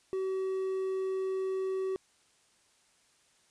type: tone with quantisation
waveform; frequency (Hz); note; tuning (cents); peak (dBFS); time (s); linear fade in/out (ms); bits
triangle; 380; F#4; +46; -28; 0.13-1.96; 0; 9
effects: white hiss -67 dBFS RMS until 3.5 s + resampled to 22050 Hz